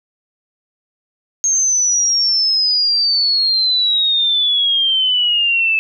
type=exponential sweep; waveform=sine; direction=down; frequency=6470 to 2612 Hz; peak=-12 dBFS; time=1.44-5.79 s; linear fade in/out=0 ms; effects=none